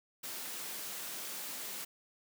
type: high-pass noise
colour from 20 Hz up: white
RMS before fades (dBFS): -42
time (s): 0.23-1.85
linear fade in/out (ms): 10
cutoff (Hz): 160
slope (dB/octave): 24
effects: none